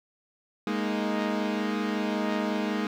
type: chord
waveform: sawtooth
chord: Ab suspended second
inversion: none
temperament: equal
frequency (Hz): 207.7 / 233.1 / 311.1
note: Ab3 / Bb3 / Eb4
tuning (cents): 0 / 0 / 0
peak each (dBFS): -25 / -28 / -28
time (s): 0.67-2.87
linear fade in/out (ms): 2
effects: low-pass 4000 Hz 12 dB/octave + 10-bit